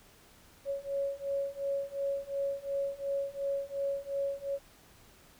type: beating tone pair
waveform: sine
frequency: 554.4 / 557.2 Hz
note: C#5 / C#5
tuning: 0 / +9 cents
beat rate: 2.8 Hz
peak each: -35 / -34 dBFS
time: 0.65-4.59 s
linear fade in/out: 50 ms
effects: pink hiss -59 dBFS RMS until 5.39 s